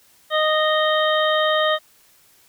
harmonic tone with a mistuned harmonic, 619 Hz, D#5, 9 cents flat, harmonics 1 / 2 / 3 / 5 / 6, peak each -19 / -22 / -24 / -26 / -27 dBFS, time 0.3-1.79 s, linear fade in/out 50 ms, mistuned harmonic 5, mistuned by +21 cents, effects white hiss -55 dBFS RMS until 2.48 s

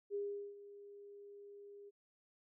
sine tone with ADSR envelope, 405.5 Hz, G#4, 41 cents flat, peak -36 dBFS, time 0.1-1.91 s, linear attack 47 ms, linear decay 400 ms, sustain -16 dB, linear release 28 ms, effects none

